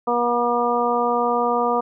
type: harmonic tone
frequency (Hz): 240.2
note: B3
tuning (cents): -48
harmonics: 1 / 2 / 3 / 4 / 5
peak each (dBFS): -27 / -22 / -23 / -24 / -24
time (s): 0.07-1.81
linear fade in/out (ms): 10
effects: none